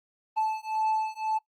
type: beating tone pair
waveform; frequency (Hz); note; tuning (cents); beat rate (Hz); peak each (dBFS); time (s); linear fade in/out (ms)
triangle; 872 / 873.9; A5 / A5; -16 / -12; 1.9; -27; 0.36-1.39; 20
effects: noise-tail reverb RT60 0.1 s tail -20 dB re dry + Opus 24 kbps